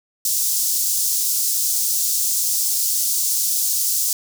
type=high-pass noise; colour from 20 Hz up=pink; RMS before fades=-20 dBFS; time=0.25-4.13 s; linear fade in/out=2 ms; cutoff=5600 Hz; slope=24 dB/octave; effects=none